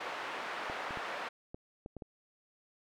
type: band-pass noise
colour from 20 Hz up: pink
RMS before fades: -40 dBFS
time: 0-1.29 s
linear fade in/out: 10 ms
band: 680 to 2100 Hz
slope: 12 dB/octave
type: clicks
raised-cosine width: 2 ms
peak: -30 dBFS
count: 7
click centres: 0.699 / 0.908 / 0.973 / 1.545 / 1.861 / 1.967 / 2.022 s
effects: none